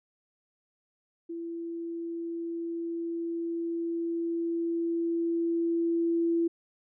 sine tone with level ramp, 335.8 Hz, E4, 32 cents sharp, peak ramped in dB -34 to -23 dBFS, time 1.29-6.48 s, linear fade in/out 10 ms, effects none

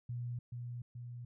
sine tone with echo, 121 Hz, B2, 35 cents flat, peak -37 dBFS, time 0.09-0.39 s, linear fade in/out 5 ms, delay 430 ms, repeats 2, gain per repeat -3 dB, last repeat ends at 1.25 s, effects none

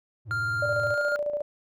triangle tone with vibrato, 110 Hz, A2, in tune, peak -31 dBFS, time 0.25-0.96 s, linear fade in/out 50 ms, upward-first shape triangle, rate 18 Hz, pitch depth 240 cents each way
triangle tone with pitch glide, 1397 to 1410.8 Hz, F6 to F6, 0 to +17 cents, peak -24 dBFS, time 0.31-1.16 s, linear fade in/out 0 ms, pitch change +17 cents, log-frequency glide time 0.87-0.98 s
sine tone with tremolo, 587.3 Hz, D5, in tune, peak -24 dBFS, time 0.62-1.42 s, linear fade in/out 5 ms, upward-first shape square, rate 14 Hz, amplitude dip 50%
effects none

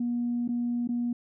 sine tone with dropouts, 240 Hz, B3, 49 cents flat, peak -25 dBFS, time 0-1.13 s, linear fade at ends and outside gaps 5 ms, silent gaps 0.478-0.488 / 0.875-0.889 s, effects tanh soft clip ceiling -21 dBFS

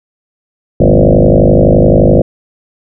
sine tone with frequency modulation, 196 Hz, G3, in tune, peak -3 dBFS, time 0.8-2.22 s, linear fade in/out 5 ms, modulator 51.7 Hz, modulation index 7.9, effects none

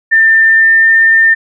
sine tone with pitch glide, 1793 to 1804.4 Hz, A6 to A6, +32 to +43 cents, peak -4 dBFS, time 0.11-1.35 s, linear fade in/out 20 ms, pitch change +11 cents, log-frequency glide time 0.44-0.89 s, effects none

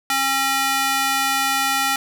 square tone with high-pass filter, 270 Hz, C#4, 45 cents flat, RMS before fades -20 dBFS, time 0.1-1.96 s, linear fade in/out 2 ms, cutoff 1100 Hz, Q 0.89, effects none

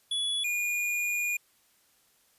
square tone pair in turn, 3401 / 2434 Hz, G#7 / D#7, +40 / -39 cents, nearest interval tritone, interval 579 cents, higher first, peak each -28 dBFS, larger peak neither, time 0.11-0.44 / 0.44-1.37 s, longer second, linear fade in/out 5 ms, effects white hiss -66 dBFS RMS until 2.38 s + resampled to 32000 Hz

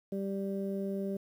harmonic tone, 196 Hz, G3, in tune, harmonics 1 / 2 / 3, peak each -34 / -37 / -41 dBFS, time 0.12-1.17 s, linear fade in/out 5 ms, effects 10-bit

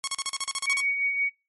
5% pulse tone bursts, 1099 Hz, C#6, 15 cents flat, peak -14 dBFS, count 11, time 0.04-0.804 s, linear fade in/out 0 ms, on 34 ms, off 39 ms
sine tone with tremolo, 2244 Hz, C#7, 21 cents sharp, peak -21 dBFS, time 0.66-1.3 s, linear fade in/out 20 ms, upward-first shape sine, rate 5.7 Hz, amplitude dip 45%
effects noise-tail reverb RT60 0.3 s tail -22 dB re dry + MP3 48 kbps

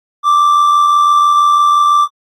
triangle tone with amplitude modulation, 1174.7 Hz, D6, in tune, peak -3 dBFS, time 0.23-2.08 s, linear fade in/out 50 ms, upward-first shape sine, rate 86 Hz, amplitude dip 40%, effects AAC 48 kbps

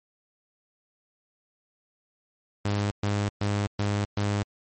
sawtooth tone bursts, 102.3 Hz, G#2, 26 cents flat, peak -20 dBFS, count 5, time 2.65-4.43 s, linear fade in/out 5 ms, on 260 ms, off 120 ms, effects MP3 32 kbps

